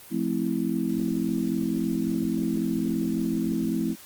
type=chord; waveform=sine; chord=F major seventh; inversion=none; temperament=just; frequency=174.61 / 218.3 / 261.9 / 327.4 Hz; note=F3 / A3 / C4 / E4; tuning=0 / -13 / +2 / -12 cents; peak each=-31 / -28 / -29 / -29 dBFS; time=0.1-3.96 s; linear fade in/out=50 ms; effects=white hiss -47 dBFS RMS until 4.05 s + Opus 32 kbps